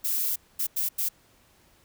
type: noise bursts at uneven times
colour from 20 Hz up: violet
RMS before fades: -27 dBFS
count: 4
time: 0.04-0.36 / 0.59-0.67 / 0.76-0.89 / 0.98-1.09 s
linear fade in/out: 10 ms
effects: pink hiss -61 dBFS RMS until 1.84 s